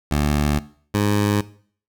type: tone pair in turn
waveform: 15% pulse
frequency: 73.42 / 103.03 Hz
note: D2 / G#2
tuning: 0 / -13 cents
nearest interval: tritone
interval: 587 cents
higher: second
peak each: -11 dBFS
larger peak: neither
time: 0.11-0.59 / 0.94-1.41 s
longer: first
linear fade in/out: 5 ms
effects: noise-tail reverb RT60 0.5 s tail -18 dB re dry